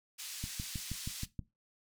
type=band-pass noise; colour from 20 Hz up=pink; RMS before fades=-44 dBFS; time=0.18-1.26 s; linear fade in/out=20 ms; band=3500 to 12000 Hz; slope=12 dB/octave
type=click train; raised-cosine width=5 ms; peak=-26 dBFS; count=7; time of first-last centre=0.44-1.392 s; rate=6.3 Hz
effects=noise-tail reverb RT60 0.2 s tail -17 dB re dry